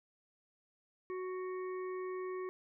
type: harmonic tone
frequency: 370 Hz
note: F#4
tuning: in tune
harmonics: 1 / 3 / 5 / 6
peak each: -38 / -47 / -55 / -57 dBFS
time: 1.1-2.49 s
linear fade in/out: 0 ms
effects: none